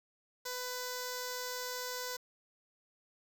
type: tone with notch filter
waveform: 5% pulse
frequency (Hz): 499.3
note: B4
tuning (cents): +19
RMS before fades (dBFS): -40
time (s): 0.45-2.17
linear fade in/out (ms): 10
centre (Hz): 2700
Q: 1
effects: 10-bit